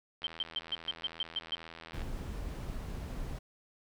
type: click train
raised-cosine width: 0.3 ms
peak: -30 dBFS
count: 149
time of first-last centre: 0.22-2.018 s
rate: 82.3 Hz
type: tone bursts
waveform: sine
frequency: 3136 Hz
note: G7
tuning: in tune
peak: -30 dBFS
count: 9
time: 0.24-1.55 s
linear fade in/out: 2 ms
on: 30 ms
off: 130 ms
type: noise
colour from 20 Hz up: brown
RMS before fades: -39 dBFS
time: 1.93-3.39 s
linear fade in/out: 10 ms
effects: none